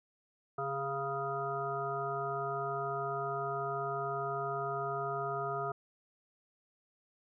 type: harmonic tone with a mistuned harmonic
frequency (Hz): 138.59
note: C#3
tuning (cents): 0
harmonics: 1 / 3 / 5 / 7 / 9 / 10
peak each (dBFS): -43 / -39 / -38 / -46 / -38 / -46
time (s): 0.58-5.72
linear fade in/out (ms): 5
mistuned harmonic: 3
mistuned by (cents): -29
effects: none